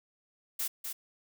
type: noise with echo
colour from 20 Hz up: blue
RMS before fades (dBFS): -33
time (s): 0.59-0.68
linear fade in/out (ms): 10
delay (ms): 250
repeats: 1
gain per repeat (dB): -5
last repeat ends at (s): 0.93
effects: none